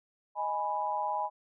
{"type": "chord", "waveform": "sine", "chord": "G# minor", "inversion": "second", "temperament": "equal", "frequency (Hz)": [622.3, 830.6, 987.8], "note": ["D#5", "G#5", "B5"], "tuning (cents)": [0, 0, 0], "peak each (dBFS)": [-38, -32, -33], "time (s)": [0.35, 1.3], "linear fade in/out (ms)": 50, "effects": []}